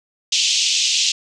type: band-pass noise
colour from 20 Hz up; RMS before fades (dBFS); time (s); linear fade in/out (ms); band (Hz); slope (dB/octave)
pink; -18; 0.32-1.12; 5; 2700 to 7100; 48
effects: none